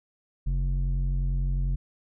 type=tone with low-pass filter; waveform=square; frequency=45.64 Hz; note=F#1; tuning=23 cents flat; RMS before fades=-26 dBFS; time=0.46-1.76 s; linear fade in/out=10 ms; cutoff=130 Hz; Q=1.5; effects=none

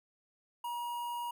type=tone with notch filter; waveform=square; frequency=955 Hz; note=A#5; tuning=42 cents sharp; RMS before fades=-38 dBFS; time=0.64-1.31 s; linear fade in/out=5 ms; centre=5300 Hz; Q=0.65; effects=none

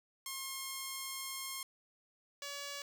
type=tone pair in turn; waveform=5% pulse; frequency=1072 / 567.9 Hz; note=C6 / C#5; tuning=+42 / +42 cents; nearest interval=major seventh; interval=1100 cents; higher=first; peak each=-28 / -30 dBFS; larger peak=first; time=0.26-1.63 / 2.42-2.82 s; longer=first; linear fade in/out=2 ms; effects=11-bit

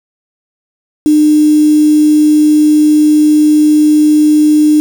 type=tone with quantisation; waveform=sine; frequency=302.5 Hz; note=D#4; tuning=49 cents flat; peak=-4 dBFS; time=1.06-4.8 s; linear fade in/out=0 ms; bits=4; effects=none

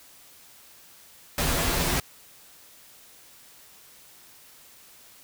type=noise with comb filter; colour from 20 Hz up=pink; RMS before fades=-25 dBFS; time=1.38-2 s; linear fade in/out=2 ms; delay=9.6 ms; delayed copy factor=-0.6; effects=white hiss -52 dBFS RMS until 5.23 s

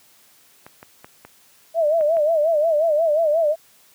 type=clicks; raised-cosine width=0.5 ms; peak=-24 dBFS; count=6; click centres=0.665 / 0.829 / 1.045 / 1.25 / 2.01 / 2.169 s
type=tone with vibrato; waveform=sine; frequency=629 Hz; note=D#5; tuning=19 cents sharp; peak=-15 dBFS; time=1.74-3.56 s; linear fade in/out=50 ms; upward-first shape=sine; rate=5.6 Hz; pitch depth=120 cents each way
effects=white hiss -54 dBFS RMS until 3.94 s + high-pass 80 Hz 12 dB/octave

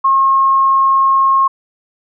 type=tone; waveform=sine; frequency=1079 Hz; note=C#6; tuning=47 cents flat; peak=-8 dBFS; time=0.04-1.48 s; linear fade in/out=10 ms; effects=none

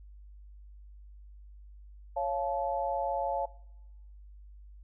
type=chord; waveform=sine; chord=Db augmented; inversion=none; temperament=just; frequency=554.4 / 693 / 866.2 Hz; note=Db5 / F5 / A5; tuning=0 / -14 / -27 cents; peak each=-33 dBFS; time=2.16-3.46 s; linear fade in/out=10 ms; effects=noise-tail reverb RT60 0.9 s tail -21 dB re dry + added 50 Hz sine -48 dBFS peak until 4.83 s

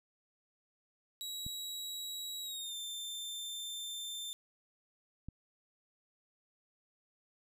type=tone with pitch glide; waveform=sawtooth; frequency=3872 to 3571 Hz; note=B7 to A7; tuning=-35 to +25 cents; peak=-37 dBFS; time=1.21-4.33 s; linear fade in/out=0 ms; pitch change=-140 cents; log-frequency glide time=2.42-2.76 s
type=clicks; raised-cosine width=5 ms; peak=-32 dBFS; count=2; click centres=1.465 / 5.286 s
effects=none

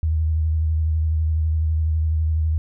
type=tone with vibrato; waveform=sine; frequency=79 Hz; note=D#2; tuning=27 cents sharp; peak=-17 dBFS; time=0.03-2.58 s; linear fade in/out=0 ms; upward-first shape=triangle; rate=12 Hz; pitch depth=43 cents each way; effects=none

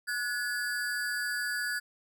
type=ring-modulated tone; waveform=square; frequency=1578 Hz; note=G6; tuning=11 cents sharp; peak=-28 dBFS; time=0.07-1.8 s; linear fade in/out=20 ms; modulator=117 Hz; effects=none

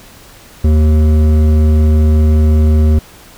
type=tone with hard clipping; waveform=sine; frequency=77.1 Hz; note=D#2; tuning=15 cents flat; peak=-8 dBFS; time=0.64-2.99 s; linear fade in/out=5 ms; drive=11 dB; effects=pink hiss -39 dBFS RMS until 3.37 s

